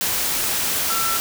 sine tone in noise, 1341 Hz, E6, 29 cents sharp, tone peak -24 dBFS, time 0.9-1.17 s, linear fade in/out 0 ms, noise white, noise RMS -22 dBFS, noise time 0.01-1.2 s, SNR -5 dB, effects none

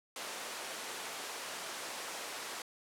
pink high-pass noise, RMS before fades -42 dBFS, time 0.16-2.62 s, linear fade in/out 2 ms, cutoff 510 Hz, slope 12 dB/octave, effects low-pass 11000 Hz 12 dB/octave

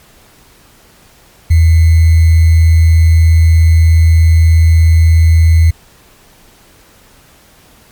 sine tone with sample-and-hold, 81.6 Hz, E2, 17 cents flat, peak -3 dBFS, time 1.5-5.71 s, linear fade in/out 10 ms, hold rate 2100 Hz, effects pink hiss -44 dBFS RMS until 7.91 s + MP3 96 kbps

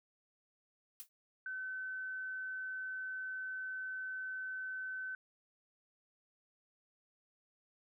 blue noise with exponential decay, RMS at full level -43 dBFS, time 1-1.09 s, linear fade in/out 0 ms, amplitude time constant 19 ms
sine tone, 1523 Hz, F#6, 50 cents sharp, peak -39 dBFS, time 1.46-5.15 s, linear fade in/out 2 ms
effects none

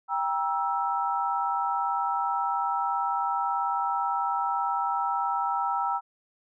sine chord, E diminished, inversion first, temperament just, 791.1 / 949.3 / 1318.5 Hz, G5 / Bb5 / E6, +16 / +31 / 0 cents, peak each -29 dBFS, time 0.08-6.01 s, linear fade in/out 50 ms, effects none

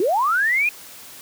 sine linear sweep, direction up, 328.8 to 2500 Hz, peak -16 dBFS, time 0-0.69 s, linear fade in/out 2 ms, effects white hiss -41 dBFS RMS until 1.21 s + high-pass 80 Hz 12 dB/octave

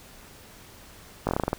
slowing click train, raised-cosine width 1 ms, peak -10 dBFS, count 9, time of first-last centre 1.27-1.531 s, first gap 19 ms, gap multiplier 1.15, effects pink hiss -49 dBFS RMS until 1.58 s

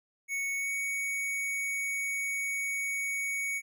square tone with pitch glide, 2217 to 2235 Hz, C#7 to C#7, 0 to +14 cents, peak -31 dBFS, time 0.28-3.62 s, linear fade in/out 50 ms, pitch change +14 cents, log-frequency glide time 0.57-0.72 s, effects none

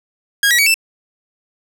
sawtooth tone with pitch steps, 1636 / 1923.2 / 2261 / 2658 Hz, G#6 / B6 / C#7 / E7, -26 / -46 / +34 / +14 cents, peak -7 dBFS, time 0.43-0.742 s, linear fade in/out 2 ms, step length 78 ms, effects none

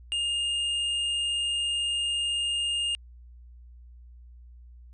sine tone with hard clipping, 2827 Hz, F7, 20 cents sharp, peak -27 dBFS, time 0.12-2.95 s, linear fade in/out 0 ms, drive 7 dB, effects added 60 Hz sine -46 dBFS peak until 4.93 s + resampled to 22050 Hz

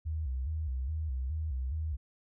sine tone with vibrato, 71.3 Hz, C#2, 49 cents sharp, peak -31 dBFS, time 0.05-1.97 s, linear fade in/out 20 ms, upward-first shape square, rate 2.4 Hz, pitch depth 170 cents each way, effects none

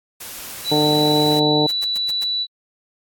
white noise, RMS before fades -33 dBFS, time 0.2-1.4 s, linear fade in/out 10 ms
sine tone, 3951 Hz, B7, in tune, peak -19 dBFS, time 0.64-2.47 s, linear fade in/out 50 ms
harmonic tone, 150 Hz, D3, 37 cents sharp, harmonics 1 / 2 / 3 / 4 / 5 / 6, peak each -23 / -19 / -20 / -25 / -24 / -26 dBFS, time 0.71-1.67 s, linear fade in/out 10 ms
white noise bursts, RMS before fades -33 dBFS, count 5, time 1.69-2.24 s, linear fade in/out 2 ms, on 22 ms, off 110 ms
effects AAC 64 kbps

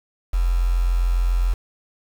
sine tone with quantisation, 43.65 Hz, F1, in tune, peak -16 dBFS, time 0.33-1.54 s, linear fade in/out 10 ms, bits 6, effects none

